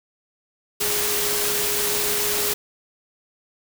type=tone in noise; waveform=sine; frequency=415.3 Hz; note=G#4; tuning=in tune; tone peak=-29 dBFS; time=0.8-2.54 s; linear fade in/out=10 ms; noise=white; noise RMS=-23 dBFS; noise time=0.8-2.54 s; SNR=-9 dB; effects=none